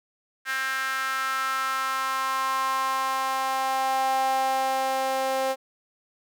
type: tone with high-pass filter sweep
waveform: sawtooth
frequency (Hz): 265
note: C4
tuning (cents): +22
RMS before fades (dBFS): -26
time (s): 0.45-5.56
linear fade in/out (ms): 50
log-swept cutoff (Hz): 1600 to 610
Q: 4.9
effects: none